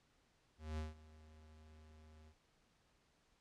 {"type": "tone with ADSR envelope", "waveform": "square", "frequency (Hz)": 77.78, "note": "D#2", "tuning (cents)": 0, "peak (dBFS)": -40, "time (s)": [0.58, 2.35], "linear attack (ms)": 200, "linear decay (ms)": 160, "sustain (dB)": -20, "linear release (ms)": 70, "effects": ["pink hiss -75 dBFS RMS until 3.4 s", "low-pass 7000 Hz 12 dB/octave"]}